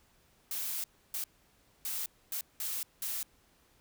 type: noise bursts at uneven times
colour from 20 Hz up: blue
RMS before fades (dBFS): -36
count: 6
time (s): 0.51-0.84 / 1.14-1.24 / 1.85-2.06 / 2.32-2.41 / 2.6-2.83 / 3.02-3.23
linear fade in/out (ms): 2
effects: pink hiss -67 dBFS RMS until 3.8 s